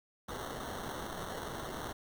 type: noise with sample-and-hold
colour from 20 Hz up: violet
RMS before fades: -41 dBFS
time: 0.28-1.93 s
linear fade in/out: 10 ms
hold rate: 2450 Hz
effects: none